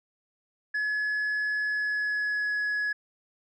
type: tone with pitch glide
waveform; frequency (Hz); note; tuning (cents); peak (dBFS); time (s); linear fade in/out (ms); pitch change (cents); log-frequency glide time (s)
sine; 1700 to 1686.3; G#6 to G#6; +40 to +26; -23; 0.74-2.93; 10; -14; 1.67-2.56
effects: tanh soft clip ceiling -25 dBFS